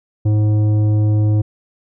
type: tone with tanh clipping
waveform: sine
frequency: 106.1 Hz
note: G#2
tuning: 38 cents sharp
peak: -13 dBFS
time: 0.25-1.42 s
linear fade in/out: 10 ms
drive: 10 dB
effects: none